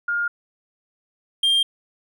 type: tone pair in turn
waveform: sine / triangle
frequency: 1415 / 3196 Hz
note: F6 / G7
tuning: +22 / +33 cents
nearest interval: octave + major second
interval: 1411 cents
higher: second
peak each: -20 / -14 dBFS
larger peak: second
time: 0.08-0.28 / 1.43-1.63 s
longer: neither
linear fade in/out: 5 ms
effects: none